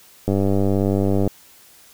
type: click train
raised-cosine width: 2 ms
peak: -7 dBFS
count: 99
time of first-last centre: 0.28-1.276 s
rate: 98.4 Hz
effects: white hiss -49 dBFS RMS until 1.93 s